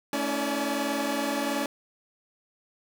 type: tone cluster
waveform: sawtooth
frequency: 220.6 / 279.9 / 323.1 / 581 / 850 Hz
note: A3 / C#4 / E4 / D5 / G#5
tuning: +5 / +17 / -35 / -19 / +40 cents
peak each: -31 / -26 / -32 / -29 / -31 dBFS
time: 0.13-1.66 s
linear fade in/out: 2 ms
effects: none